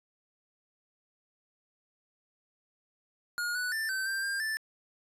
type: tone with pitch steps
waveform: square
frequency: 1432 / 1481 / 1776 / 1543 / 1578 / 1599 / 1761 Hz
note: F6 / F#6 / A6 / G6 / G6 / G6 / A6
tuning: +43 / +1 / +16 / -28 / +11 / +34 / +1 cents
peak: -31 dBFS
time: 3.38-4.57 s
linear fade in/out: 0 ms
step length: 170 ms
effects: resampled to 32000 Hz + 12-bit